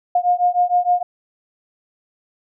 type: beating tone pair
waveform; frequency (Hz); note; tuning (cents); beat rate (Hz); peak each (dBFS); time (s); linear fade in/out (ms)
sine; 710 / 716.5; F5 / F5; +28 / +44; 6.5; -17; 0.15-1.03; 5
effects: none